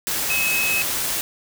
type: tone in noise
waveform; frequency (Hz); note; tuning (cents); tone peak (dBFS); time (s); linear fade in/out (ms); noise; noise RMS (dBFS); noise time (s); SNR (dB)
sine; 2569; E7; -45; -20; 0.3-0.82; 0; white; -24; 0.07-1.21; +1
effects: none